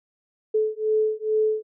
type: beating tone pair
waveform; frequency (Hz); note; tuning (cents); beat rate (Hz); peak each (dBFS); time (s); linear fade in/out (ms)
sine; 431.7 / 434; A4 / A4; -33 / -24; 2.3; -23; 0.54-1.63; 10
effects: none